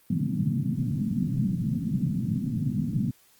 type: band-pass noise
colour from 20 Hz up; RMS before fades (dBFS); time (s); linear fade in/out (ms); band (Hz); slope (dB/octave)
white; -27; 0.1-3.11; 5; 110 to 240; 48
effects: white hiss -60 dBFS RMS until 3.39 s + Opus 32 kbps